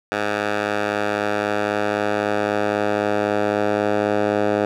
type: tone with band-pass filter sweep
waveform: 10% pulse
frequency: 103.83 Hz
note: G#2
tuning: in tune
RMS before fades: -21 dBFS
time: 0.12-4.65 s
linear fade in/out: 0 ms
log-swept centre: 1300 to 640 Hz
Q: 0.81
effects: none